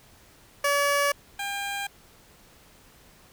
15% pulse tone pair in turn, 570 / 801.2 Hz, C#5 / G5, +48 / +38 cents, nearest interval tritone, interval 590 cents, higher second, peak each -15 / -23 dBFS, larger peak first, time 0.64-1.12 / 1.39-1.87 s, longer neither, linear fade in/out 5 ms, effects pink hiss -55 dBFS RMS until 3.32 s

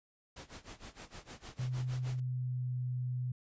pink noise with tremolo, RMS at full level -47 dBFS, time 0.36-2.2 s, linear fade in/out 5 ms, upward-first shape sine, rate 6.5 Hz, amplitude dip 90%
sine tone with pitch glide, 126.7 to 125.32 Hz, B2 to B2, +45 to +26 cents, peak -33 dBFS, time 1.59-3.32 s, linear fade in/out 5 ms, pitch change -19 cents, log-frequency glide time 2.2-2.74 s
effects resampled to 16000 Hz

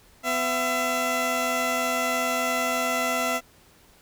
15% pulse tone pair together, 251.8 / 672.2 Hz, B3 / E5, +34 / +34 cents, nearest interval octave + perfect fourth, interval 1700 cents, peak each -23 / -18 dBFS, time 0.23-3.41 s, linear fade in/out 50 ms, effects pink hiss -56 dBFS RMS until 4.01 s

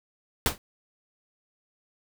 pink noise with exponential decay, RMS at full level -18 dBFS, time 0.46-0.58 s, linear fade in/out 1 ms, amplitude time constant 26 ms, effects none

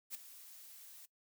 blue noise with ADSR envelope, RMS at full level -41 dBFS, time 0.1-1.06 s, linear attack 47 ms, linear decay 10 ms, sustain -14 dB, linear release 10 ms, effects noise-tail reverb RT60 0.1 s tail -19 dB re dry

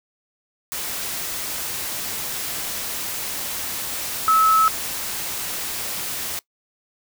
sine tone in noise, 1297 Hz, E6, 28 cents flat, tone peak -13 dBFS, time 4.28-4.68 s, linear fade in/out 0 ms, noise white, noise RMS -28 dBFS, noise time 0.72-6.39 s, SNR +12 dB, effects noise-tail reverb RT60 0.1 s tail -21 dB re dry

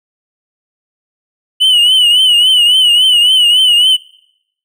triangle tone with vibrato, 2960 Hz, F#7, in tune, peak -4 dBFS, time 1.6-3.97 s, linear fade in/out 20 ms, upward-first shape triangle, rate 3.6 Hz, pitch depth 96 cents each way, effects noise-tail reverb RT60 0.8 s tail -24 dB re dry

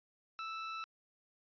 sawtooth tone, 1318.5 Hz, E6, in tune, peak -36 dBFS, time 0.39-0.84 s, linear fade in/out 0 ms, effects resampled to 11025 Hz

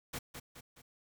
pink noise with echo, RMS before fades -40 dBFS, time 0.13-0.19 s, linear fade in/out 10 ms, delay 210 ms, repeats 3, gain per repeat -6 dB, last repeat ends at 0.82 s, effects none

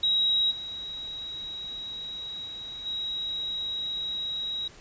sine tone with level steps, 3832 Hz, A#7, 47 cents sharp, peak -21 / -34 / -36 / -29 dBFS, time 0.03-4.68 s, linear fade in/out 5 ms, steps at 0.5 / 2.45 / 2.85 s, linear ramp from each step 20 ms, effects pink hiss -51 dBFS RMS until 4.8 s + resampled to 16000 Hz

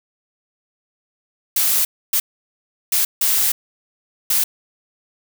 blue noise bursts at uneven times, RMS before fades -17 dBFS, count 5, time 1.56-1.85 / 2.13-2.2 / 2.92-3.05 / 3.21-3.52 / 4.3-4.44 s, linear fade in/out 5 ms, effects none

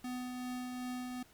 square tone with tremolo, 250 Hz, B3, 21 cents sharp, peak -38 dBFS, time 0.04-1.23 s, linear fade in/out 5 ms, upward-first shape triangle, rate 2.6 Hz, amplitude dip 30%, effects pink hiss -63 dBFS RMS until 1.33 s

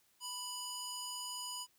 square tone with band-pass filter, 987.8 Hz, B5, in tune, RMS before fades -43 dBFS, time 0.2-1.67 s, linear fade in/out 50 ms, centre 6900 Hz, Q 0.98, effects white hiss -72 dBFS RMS until 1.78 s

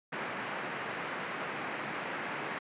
white band-pass noise, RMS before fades -38 dBFS, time 0.12-2.59 s, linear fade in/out 10 ms, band 140 to 2200 Hz, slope 24 dB/octave, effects resampled to 8000 Hz

